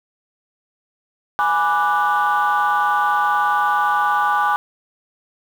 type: chord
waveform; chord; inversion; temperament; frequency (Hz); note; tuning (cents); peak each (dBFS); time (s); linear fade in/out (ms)
sine; G# half-diminished seventh; none; equal; 830.6 / 987.8 / 1174.7 / 1480; G#5 / B5 / D6 / F#6; 0 / 0 / 0 / 0; -18 / -22 / -18 / -21; 1.39-4.56; 0
effects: tanh soft clip ceiling -9 dBFS + 7-bit